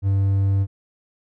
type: tone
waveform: triangle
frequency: 98 Hz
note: G2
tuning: in tune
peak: -14 dBFS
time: 0.02-0.67 s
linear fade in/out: 50 ms
effects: none